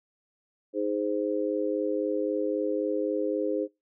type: chord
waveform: sine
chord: Ab major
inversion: second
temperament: just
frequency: 311.5 / 415.3 / 519.1 Hz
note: Eb4 / Ab4 / C5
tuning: +2 / 0 / -14 cents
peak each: -30 dBFS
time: 0.73-3.68 s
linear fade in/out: 50 ms
effects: noise-tail reverb RT60 0.2 s tail -21 dB re dry